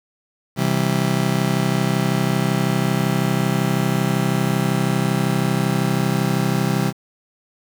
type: chord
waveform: 35% pulse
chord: C major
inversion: none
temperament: just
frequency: 130.81 / 163.52 / 196.22 Hz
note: C3 / E3 / G3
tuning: 0 / -14 / +2 cents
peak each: -20 dBFS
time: 0.56-6.93 s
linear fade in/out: 50 ms
effects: 7-bit